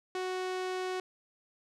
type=tone with low-pass filter; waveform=sawtooth; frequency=370 Hz; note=F#4; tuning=in tune; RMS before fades=-35 dBFS; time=0.15-1 s; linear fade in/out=2 ms; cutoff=7100 Hz; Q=0.56; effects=none